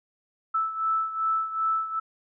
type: beating tone pair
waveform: sine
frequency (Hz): 1314 / 1316.6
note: E6 / E6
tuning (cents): -6 / -3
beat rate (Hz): 2.6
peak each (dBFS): -25 / -30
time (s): 0.54-2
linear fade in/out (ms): 10
effects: none